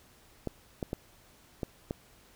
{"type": "clicks", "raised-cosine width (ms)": 2, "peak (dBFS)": -19, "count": 5, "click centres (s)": [0.473, 0.828, 0.931, 1.632, 1.909], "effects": ["pink hiss -60 dBFS RMS until 2.35 s"]}